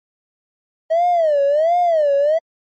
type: tone with vibrato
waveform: triangle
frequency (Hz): 630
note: D#5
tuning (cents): +21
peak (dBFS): -9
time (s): 0.9-2.39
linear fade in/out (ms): 20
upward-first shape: sine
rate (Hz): 1.4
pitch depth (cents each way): 210
effects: tanh soft clip ceiling -9 dBFS + MP3 32 kbps